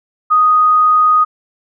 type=tone; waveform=sine; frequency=1244.5 Hz; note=D#6; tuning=in tune; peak=-7 dBFS; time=0.3-1.25 s; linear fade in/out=20 ms; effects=none